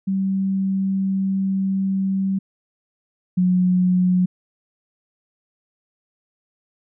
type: tone pair in turn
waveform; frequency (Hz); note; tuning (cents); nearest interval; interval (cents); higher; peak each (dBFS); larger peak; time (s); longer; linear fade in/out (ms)
sine; 192.7 / 181.88; G3 / F#3; -29 / -29; minor second; 100; first; -18 / -14; second; 0.07-2.39 / 3.37-4.26; first; 10
effects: none